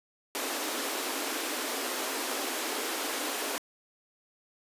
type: high-pass noise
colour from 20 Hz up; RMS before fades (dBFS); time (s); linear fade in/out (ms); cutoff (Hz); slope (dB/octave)
pink; -33; 0.35-3.58; 0; 250; 96
effects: resampled to 32000 Hz